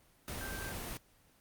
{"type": "tone in noise", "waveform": "sine", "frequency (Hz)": 1568, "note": "G6", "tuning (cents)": 0, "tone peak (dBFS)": -43, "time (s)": [0.41, 0.72], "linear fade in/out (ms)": 0, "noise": "pink", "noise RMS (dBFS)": -41, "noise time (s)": [0.28, 0.97], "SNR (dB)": -5, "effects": ["pink hiss -66 dBFS RMS until 1.4 s", "Opus 24 kbps"]}